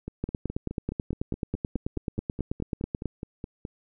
two click trains, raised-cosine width 3 ms, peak -15 / -21 dBFS, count 27 / 18, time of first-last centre 0.24-3.057 / 0.08-3.651 s, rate 9.23 / 4.76 Hz, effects none

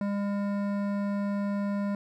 sine tone with hard clipping, 201.8 Hz, G#3, 49 cents flat, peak -29 dBFS, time 0.01-1.95 s, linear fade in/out 2 ms, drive 14 dB, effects none

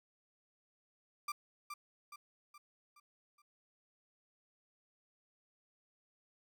35% pulse tone with echo, 1182 Hz, D6, 11 cents sharp, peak -35 dBFS, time 1.28-1.32 s, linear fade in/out 5 ms, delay 420 ms, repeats 5, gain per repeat -6 dB, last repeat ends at 3.42 s, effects none

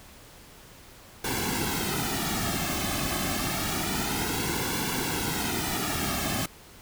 pink noise with flanger, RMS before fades -29 dBFS, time 1.24-6.46 s, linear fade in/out 5 ms, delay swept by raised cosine 1.6 to 2.12 ms, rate 0.28 Hz, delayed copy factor -0.75, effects pink hiss -50 dBFS RMS until 6.81 s

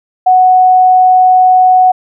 sine tone, 740 Hz, F#5, in tune, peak -3 dBFS, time 0.26-1.92 s, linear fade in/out 10 ms, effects none

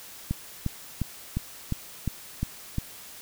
click train, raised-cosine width 5 ms, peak -14 dBFS, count 8, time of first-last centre 0.31-2.783 s, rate 2.83 Hz, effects white hiss -45 dBFS RMS until 3.21 s

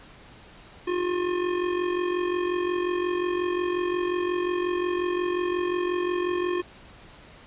square tone with amplitude modulation, 356.6 Hz, F4, 36 cents sharp, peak -22 dBFS, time 0.87-6.62 s, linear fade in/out 10 ms, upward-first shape sine, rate 45.6 Hz, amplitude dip 60%, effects pink hiss -49 dBFS RMS until 7.46 s + resampled to 8000 Hz

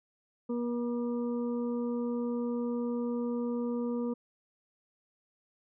harmonic tone, 239.6 Hz, A#3, 48 cents sharp, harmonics 1 / 2 / 4 / 5, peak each -31 / -35 / -48 / -50 dBFS, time 0.49-4.14 s, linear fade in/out 10 ms, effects none

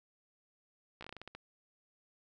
slowing click train, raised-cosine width 0.3 ms, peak -30 dBFS, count 10, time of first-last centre 1.01-1.35 s, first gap 15 ms, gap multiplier 1.22, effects none

